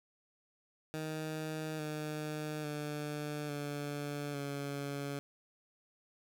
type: tone with pitch steps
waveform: 15% pulse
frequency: 156.3 / 152.47 / 148.73 / 145.08 / 141.52 Hz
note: D#3 / D#3 / D3 / D3 / C#3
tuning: +8 / -35 / +22 / -21 / +36 cents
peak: -31 dBFS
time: 0.94-5.19 s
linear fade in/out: 0 ms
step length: 850 ms
effects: 12-bit